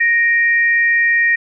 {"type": "tone pair together", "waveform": "sine", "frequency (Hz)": [1864.7, 2362], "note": ["A#6", "D7"], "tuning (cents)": [0, 9], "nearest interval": "major third", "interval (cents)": 409, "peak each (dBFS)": [-11, -21], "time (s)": [0, 1.36], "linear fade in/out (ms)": 10, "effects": []}